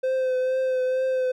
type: tone with vibrato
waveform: triangle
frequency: 516 Hz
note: C5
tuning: 24 cents flat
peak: -19 dBFS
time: 0.03-1.32 s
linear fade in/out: 10 ms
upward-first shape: triangle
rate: 2.2 Hz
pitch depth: 26 cents each way
effects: none